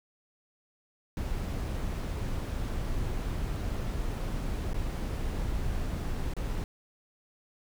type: noise with dropouts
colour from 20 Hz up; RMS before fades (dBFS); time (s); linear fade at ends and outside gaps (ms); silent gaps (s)
brown; -32; 1.17-6.64; 1; 4.733-4.743 / 6.337-6.366
effects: none